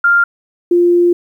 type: tone pair in turn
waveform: sine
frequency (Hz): 1396.9 / 349.2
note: F6 / F4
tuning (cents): 0 / 0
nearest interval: 2 octaves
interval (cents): 2400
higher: first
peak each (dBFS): -7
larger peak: neither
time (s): 0.04-0.24 / 0.71-1.13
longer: second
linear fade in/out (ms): 5
effects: 8-bit